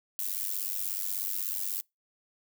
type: noise with amplitude modulation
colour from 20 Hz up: violet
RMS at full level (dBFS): -29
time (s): 0.19-1.81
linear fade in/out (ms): 0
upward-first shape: sine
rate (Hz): 96.4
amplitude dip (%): 95
effects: noise-tail reverb RT60 0.2 s tail -26 dB re dry